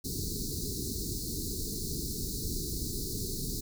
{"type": "band-stop noise", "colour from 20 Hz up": "pink", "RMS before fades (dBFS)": -35, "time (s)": [0.04, 3.61], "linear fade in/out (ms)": 10, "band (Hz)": [440, 4000], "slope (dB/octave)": 96, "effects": []}